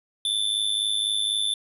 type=tone with amplitude modulation; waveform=square; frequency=3521 Hz; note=A7; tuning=in tune; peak=-20 dBFS; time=0.25-1.54 s; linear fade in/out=2 ms; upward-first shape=sine; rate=104 Hz; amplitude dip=70%; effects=resampled to 32000 Hz